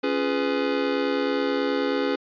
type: chord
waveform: square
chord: C# dominant seventh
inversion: none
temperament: just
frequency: 277.2 / 346.5 / 415.8 / 498.9 Hz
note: C#4 / E#4 / G#4 / B4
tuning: 0 / -14 / +2 / +17 cents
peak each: -27 / -33 / -28 / -28 dBFS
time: 0.03-2.16 s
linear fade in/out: 10 ms
effects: resampled to 11025 Hz